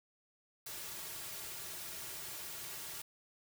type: noise with comb filter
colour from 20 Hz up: white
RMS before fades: -45 dBFS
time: 0.66-3.02 s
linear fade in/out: 5 ms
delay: 3.9 ms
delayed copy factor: -0.55
effects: none